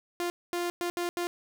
sawtooth tone bursts at uneven times, 349.2 Hz, F4, in tune, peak -25 dBFS, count 5, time 0.2-0.3 / 0.53-0.7 / 0.81-0.9 / 0.97-1.09 / 1.17-1.27 s, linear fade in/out 0 ms, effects none

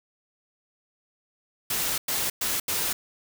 white noise bursts at uneven times, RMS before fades -27 dBFS, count 4, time 1.7-1.98 / 2.08-2.3 / 2.41-2.6 / 2.68-2.93 s, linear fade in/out 5 ms, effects none

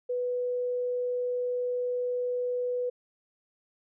sine tone, 493.9 Hz, B4, in tune, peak -27 dBFS, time 0.09-2.9 s, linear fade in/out 10 ms, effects none

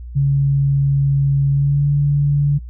sine tone with pitch glide, 139.2 to 143.69 Hz, C#3 to D3, +8 to -37 cents, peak -12 dBFS, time 0.15-2.59 s, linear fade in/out 20 ms, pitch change +55 cents, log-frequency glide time 1.5-1.86 s, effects noise-tail reverb RT60 0.1 s tail -24 dB re dry + added 60 Hz sine -29 dBFS peak until 2.69 s

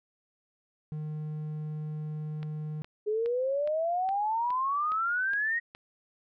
triangle tone, 153 Hz, D#3, 29 cents flat, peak -31 dBFS, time 0.92-2.82 s, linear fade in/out 0 ms
click train, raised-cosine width 0.3 ms, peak -29 dBFS, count 9, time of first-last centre 2.43-5.75 s, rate 2.41 Hz
sine exponential sweep, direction up, 415.3 to 1901 Hz, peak -26 dBFS, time 3.06-5.6 s, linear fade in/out 20 ms
effects none

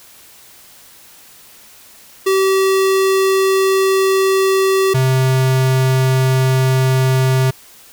square tone pair in turn, 384.4 / 130.82 Hz, G4 / C3, -34 / 0 cents, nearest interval octave + perfect fifth, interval 1866 cents, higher first, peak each -12 dBFS, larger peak neither, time 2.26-4.94 / 4.94-7.51 s, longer first, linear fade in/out 10 ms, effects white hiss -43 dBFS RMS until 7.92 s

